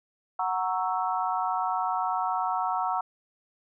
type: chord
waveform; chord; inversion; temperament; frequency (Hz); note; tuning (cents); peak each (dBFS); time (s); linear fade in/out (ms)
sine; F# dominant seventh; none; equal; 740 / 932.3 / 1108.7 / 1318.5; F#5 / A#5 / C#6 / E6; 0 / 0 / 0 / 0; -29 / -30 / -33 / -32; 0.39-3.01; 5
effects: none